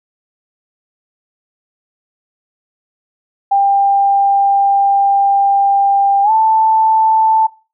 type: tone with pitch glide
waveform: sine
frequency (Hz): 795 to 882.1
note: G5 to A5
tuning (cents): +24 to +4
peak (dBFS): -8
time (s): 3.51-7.47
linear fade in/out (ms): 10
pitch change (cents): +180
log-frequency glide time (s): 6.23-6.31
effects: noise-tail reverb RT60 0.3 s tail -19 dB re dry